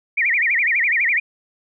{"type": "tone with vibrato", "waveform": "sine", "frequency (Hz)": 2103, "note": "C7", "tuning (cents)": 8, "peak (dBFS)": -15, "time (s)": [0.17, 1.2], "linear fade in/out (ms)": 10, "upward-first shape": "sine", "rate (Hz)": 12, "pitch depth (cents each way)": 250, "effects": []}